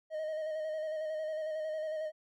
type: tone with vibrato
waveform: triangle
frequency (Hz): 624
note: D#5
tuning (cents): +5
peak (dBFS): -32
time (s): 0.1-2.12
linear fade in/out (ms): 50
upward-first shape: square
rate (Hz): 11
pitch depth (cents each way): 26
effects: none